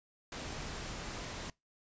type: noise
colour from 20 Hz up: pink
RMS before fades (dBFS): -42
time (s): 0.32-1.5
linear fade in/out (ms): 2
effects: noise-tail reverb RT60 0.2 s tail -24 dB re dry + resampled to 16000 Hz